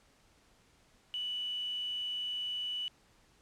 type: tone with quantisation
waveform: sine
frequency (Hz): 2960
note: F#7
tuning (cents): 0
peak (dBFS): -34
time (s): 1.14-2.88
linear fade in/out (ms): 0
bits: 9
effects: pink hiss -66 dBFS RMS until 3.41 s + low-pass 9000 Hz 12 dB/octave